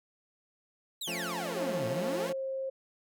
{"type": "exponential two-way sweep", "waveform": "sawtooth", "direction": "down then up", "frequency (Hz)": [4086, 110, 577], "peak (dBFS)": -32, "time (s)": [1.01, 2.3], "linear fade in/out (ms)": 5, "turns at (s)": 1.87}
{"type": "chord", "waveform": "15% pulse", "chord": "F augmented", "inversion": "none", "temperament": "equal", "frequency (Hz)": [174.61, 220, 277.2], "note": ["F3", "A3", "C#4"], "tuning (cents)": [0, 0, 0], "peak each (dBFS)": [-32, -36, -37], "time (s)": [1.07, 2.33], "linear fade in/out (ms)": 10}
{"type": "tone with pitch glide", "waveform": "sine", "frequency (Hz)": [537, 533], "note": ["C5", "C5"], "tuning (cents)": [45, 32], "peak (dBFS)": -32, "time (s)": [1.56, 2.7], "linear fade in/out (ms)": 10, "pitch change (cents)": -13, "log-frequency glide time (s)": [2.13, 2.47]}
{"effects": []}